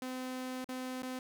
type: tone with dropouts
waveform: sawtooth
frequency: 256.2 Hz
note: C4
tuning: 36 cents flat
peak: -34 dBFS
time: 0.02-1.19 s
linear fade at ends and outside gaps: 2 ms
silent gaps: 0.644-0.689 / 1.022-1.031 s
effects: none